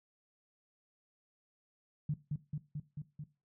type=tone with echo; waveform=sine; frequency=148.1 Hz; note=D3; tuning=15 cents sharp; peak=-30 dBFS; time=2.09-2.14 s; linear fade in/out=5 ms; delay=220 ms; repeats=5; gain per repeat=-2 dB; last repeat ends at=3.24 s; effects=noise-tail reverb RT60 0.3 s tail -17 dB re dry